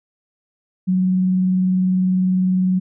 sine tone with vibrato, 185 Hz, F#3, in tune, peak -14 dBFS, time 0.87-2.8 s, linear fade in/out 20 ms, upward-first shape sine, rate 20 Hz, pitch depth 29 cents each way, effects none

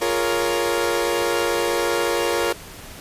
sawtooth chord, Bb minor seventh, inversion second, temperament equal with one note detuned, 349.2 / 415.3 / 466.2 / 558.5 Hz, F4 / Ab4 / Bb4 / Db5, 0 / 0 / 0 / +13 cents, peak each -21 / -24 / -19 / -22 dBFS, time 0.01-2.53 s, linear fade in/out 10 ms, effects pink hiss -39 dBFS RMS until 3 s + resampled to 32000 Hz

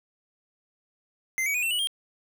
square tone with pitch steps, 2078 / 2266 / 2471 / 2695 / 2939 / 3205 Hz, C7 / C#7 / D#7 / E7 / F#7 / G7, -12 / +37 / -13 / +38 / -12 / +38 cents, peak -25 dBFS, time 1.38-1.872 s, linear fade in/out 0 ms, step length 82 ms, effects 10-bit

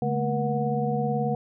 sine tone cluster, 143 / 214.2 / 232.6 / 478.5 / 733 Hz, D3 / A3 / A#3 / A#4 / F#5, -46 / -46 / -4 / +45 / -16 cents, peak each -28 / -29 / -36 / -29 / -29 dBFS, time 0.02-1.35 s, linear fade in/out 2 ms, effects none

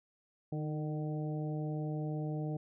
harmonic tone with a mistuned harmonic, 151.9 Hz, D#3, 41 cents flat, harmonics 1 / 2 / 3 / 4 / 5, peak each -35 / -41 / -45 / -47 / -49 dBFS, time 0.52-2.57 s, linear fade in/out 5 ms, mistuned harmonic 2, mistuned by +32 cents, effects none

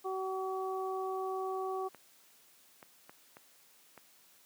harmonic tone, 378.7 Hz, F#4, 40 cents sharp, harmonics 1 / 2 / 3, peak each -36 / -39 / -41 dBFS, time 0.04-1.89 s, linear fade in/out 20 ms
clicks, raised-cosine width 0.5 ms, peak -35 dBFS, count 5, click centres 1.947 / 2.828 / 3.095 / 3.369 / 3.977 s
effects white hiss -63 dBFS RMS until 4.45 s + high-pass 150 Hz 12 dB/octave

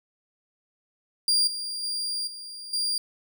35% pulse tone with level steps, 4781 Hz, D8, 30 cents sharp, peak -18 / -29 / -26 / -36 / -23 dBFS, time 1.28-2.98 s, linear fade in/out 2 ms, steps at 1.47 / 1.83 / 2.27 / 2.73 s, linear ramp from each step 5 ms, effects none

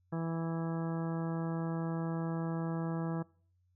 harmonic tone, 164.81 Hz, E3, in tune, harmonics 1 / 2 / 3 / 4 / 5 / 6 / 7 / 8 / 10, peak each -34 / -40 / -44 / -46 / -48 / -50 / -51 / -52 / -54 dBFS, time 0.12-3.23 s, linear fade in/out 10 ms, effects noise-tail reverb RT60 0.5 s tail -24 dB re dry + added 90 Hz sine -69 dBFS peak until 3.75 s

